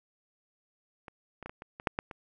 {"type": "clicks", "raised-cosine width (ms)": 0.5, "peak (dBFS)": [-29, -28, -25, -26, -28, -27, -11, -15, -27], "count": 9, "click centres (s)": [1.082, 1.427, 1.46, 1.495, 1.621, 1.799, 1.872, 1.989, 2.112], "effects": []}